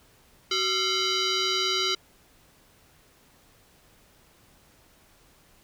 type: tone with frequency modulation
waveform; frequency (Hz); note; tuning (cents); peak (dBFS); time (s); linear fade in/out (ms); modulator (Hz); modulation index
sine; 493.9; B4; 0; -22; 0.51-1.95; 5; 870; 5.5
effects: tanh soft clip ceiling -18 dBFS + pink hiss -59 dBFS RMS until 5.63 s